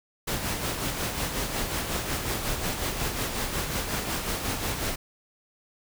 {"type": "noise with tremolo", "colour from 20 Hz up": "pink", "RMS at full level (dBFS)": -28, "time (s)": [0.27, 4.96], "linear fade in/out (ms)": 10, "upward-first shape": "sine", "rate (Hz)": 5.5, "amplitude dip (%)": 45, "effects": []}